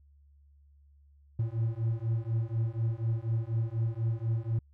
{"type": "beating tone pair", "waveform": "triangle", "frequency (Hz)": [111.6, 115.7], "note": ["A2", "A#2"], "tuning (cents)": [25, -13], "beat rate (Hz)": 4.1, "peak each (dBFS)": [-29, -29], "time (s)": [1.39, 4.59], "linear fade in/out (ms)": 5, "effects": ["added 71 Hz sine -57 dBFS peak until 4.73 s"]}